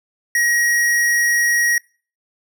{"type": "tone", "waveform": "square", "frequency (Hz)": 1895, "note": "A#6", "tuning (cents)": 28, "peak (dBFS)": -15, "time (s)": [0.35, 1.78], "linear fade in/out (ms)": 2, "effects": ["noise-tail reverb RT60 0.4 s tail -25 dB re dry"]}